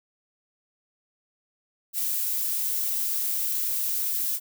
violet noise, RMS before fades -27 dBFS, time 1.93-4.4 s, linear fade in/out 50 ms, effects none

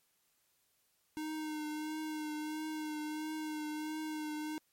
square tone with vibrato, 307.5 Hz, D#4, 20 cents flat, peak -38 dBFS, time 1.17-4.58 s, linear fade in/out 0 ms, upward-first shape triangle, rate 1.5 Hz, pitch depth 28 cents each way, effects white hiss -75 dBFS RMS until 4.72 s + MP3 64 kbps

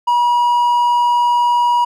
triangle tone, 963 Hz, B5, 44 cents flat, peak -9 dBFS, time 0.07-1.85 s, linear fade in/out 10 ms, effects none

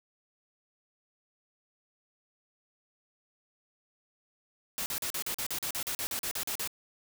white noise bursts, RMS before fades -34 dBFS, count 16, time 4.78-6.675 s, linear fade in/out 0 ms, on 80 ms, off 41 ms, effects none

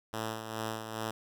5% pulse tone with tremolo, 110.7 Hz, A2, 11 cents sharp, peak -22 dBFS, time 0.13-1.11 s, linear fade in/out 5 ms, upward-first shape sine, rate 2.4 Hz, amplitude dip 55%, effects none

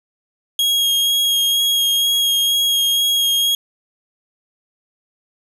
40% pulse tone with vibrato, 3276 Hz, G#7, 24 cents flat, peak -13 dBFS, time 0.59-3.55 s, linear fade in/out 2 ms, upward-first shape sine, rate 2.1 Hz, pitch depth 14 cents each way, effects none

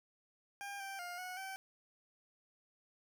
20% pulse tone with pitch steps, 802 / 783 / 707 / 733 / 770 Hz, G5 / G5 / F5 / F#5 / G5, +39 / -2 / +21 / -16 / -31 cents, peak -38 dBFS, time 0.61-1.56 s, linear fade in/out 0 ms, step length 190 ms, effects none

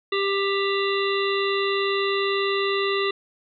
harmonic tone, 395.1 Hz, G4, 14 cents sharp, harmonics 1 / 3 / 5 / 7 / 9 / 10, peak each -23 / -28 / -30 / -31 / -33 / -33 dBFS, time 0.12-3.11 s, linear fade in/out 5 ms, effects none

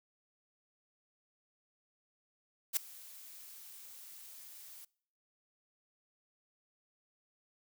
blue noise with ADSR envelope, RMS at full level -29 dBFS, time 2.73-4.85 s, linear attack 38 ms, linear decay 4 ms, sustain -23 dB, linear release 7 ms, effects noise-tail reverb RT60 0.6 s tail -25 dB re dry

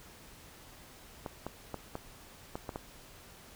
clicks, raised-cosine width 1 ms, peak -23 dBFS, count 7, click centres 1.262 / 1.466 / 1.743 / 1.954 / 2.555 / 2.692 / 2.759 s, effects pink hiss -54 dBFS RMS until 3.55 s

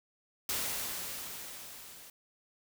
white noise with level ramp, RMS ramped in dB -33 to -52 dBFS, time 0.49-2.1 s, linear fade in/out 2 ms, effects none

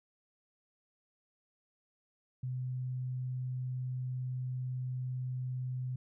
sine tone, 127.3 Hz, C3, 47 cents flat, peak -34 dBFS, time 2.43-5.96 s, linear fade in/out 5 ms, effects none

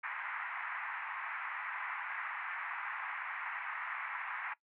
white band-pass noise, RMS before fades -41 dBFS, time 0.03-4.54 s, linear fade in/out 10 ms, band 850 to 2200 Hz, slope 48 dB/octave, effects noise-tail reverb RT60 0.1 s tail -19 dB re dry

